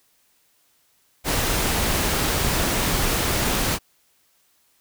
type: noise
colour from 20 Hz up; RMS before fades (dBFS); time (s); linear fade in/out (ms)
pink; -22; 1.24-3.79; 50
effects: white hiss -63 dBFS RMS until 4.8 s